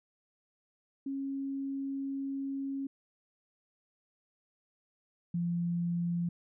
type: tone pair in turn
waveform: sine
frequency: 273.5 / 172.29 Hz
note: C#4 / F3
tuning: -23 / -23 cents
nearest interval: minor sixth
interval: 800 cents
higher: first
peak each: -33 / -29 dBFS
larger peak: second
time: 1.06-2.87 / 5.34-6.29 s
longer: first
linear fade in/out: 5 ms
effects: none